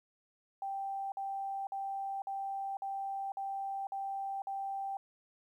sine tone bursts, 784 Hz, G5, in tune, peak -35 dBFS, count 8, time 0.62-4.97 s, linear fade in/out 2 ms, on 500 ms, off 50 ms, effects 12-bit

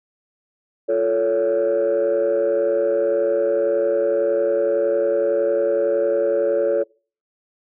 sine chord, F augmented, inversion none, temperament equal with one note detuned, 349.2 / 440 / 561.8 Hz, F4 / A4 / C#5, 0 / 0 / +23 cents, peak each -23 / -19 / -17 dBFS, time 0.88-6.84 s, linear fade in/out 20 ms, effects noise-tail reverb RT60 0.4 s tail -25 dB re dry + tanh soft clip ceiling -12 dBFS

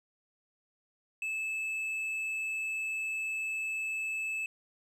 sine tone with tanh clipping, 2614 Hz, E7, 15 cents flat, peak -33 dBFS, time 1.22-4.46 s, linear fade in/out 2 ms, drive 5 dB, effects none

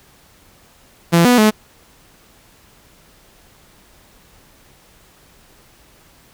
sawtooth tone with pitch steps, 169.5 / 246 / 214.6 Hz, E3 / B3 / A3, +49 / -7 / -43 cents, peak -5 dBFS, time 1.12-1.51 s, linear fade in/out 20 ms, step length 130 ms, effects pink hiss -50 dBFS RMS until 6.33 s

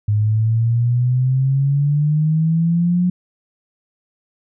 sine exponential sweep, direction up, 103.83 to 181.1 Hz, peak -13 dBFS, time 0.08-3.1 s, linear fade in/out 5 ms, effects none

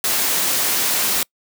white noise, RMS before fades -19 dBFS, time 0.04-1.23 s, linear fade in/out 2 ms, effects noise-tail reverb RT60 0.1 s tail -26 dB re dry + high-pass 150 Hz 12 dB/octave

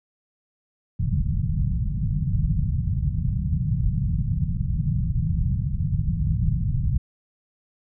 white low-pass noise, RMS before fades -23 dBFS, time 0.99-6.98 s, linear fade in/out 10 ms, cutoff 170 Hz, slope 48 dB/octave, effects none

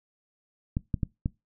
clicks, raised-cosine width 5 ms, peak -14 dBFS, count 4, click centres 0.769 / 0.942 / 1.032 / 1.259 s, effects noise-tail reverb RT60 0.2 s tail -22 dB re dry

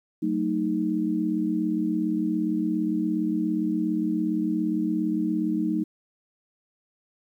sine chord, D# diminished, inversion first, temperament just, 186.68 / 224 / 311.1 Hz, F#3 / A3 / D#4, +16 / +31 / 0 cents, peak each -29 / -28 / -25 dBFS, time 0.22-5.84 s, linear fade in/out 10 ms, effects 10-bit

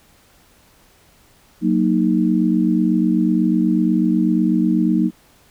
sine chord, D# minor, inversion first, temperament equal, 185 / 233.1 / 311.1 Hz, F#3 / A#3 / D#4, 0 / 0 / 0 cents, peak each -18 dBFS, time 1.61-5.11 s, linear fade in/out 50 ms, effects pink hiss -53 dBFS RMS until 5.5 s

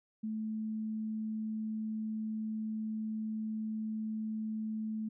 sine tone, 217.9 Hz, A3, 17 cents flat, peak -34 dBFS, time 0.23-5.09 s, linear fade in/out 10 ms, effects none

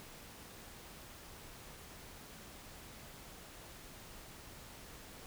silence, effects pink hiss -53 dBFS RMS until 5.26 s

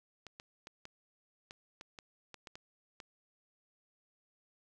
clicks, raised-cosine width 0.2 ms, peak -30 dBFS, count 11, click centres 0.267 / 0.399 / 0.671 / 0.854 / 1.509 / 1.811 / 1.988 / 2.343 / 2.472 / 2.555 / 3.002 s, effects none

